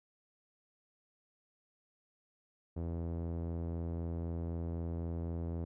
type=tone with low-pass filter; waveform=sawtooth; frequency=83.9 Hz; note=E2; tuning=31 cents sharp; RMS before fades=-38 dBFS; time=2.76-5.65 s; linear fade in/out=10 ms; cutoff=520 Hz; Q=0.9; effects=none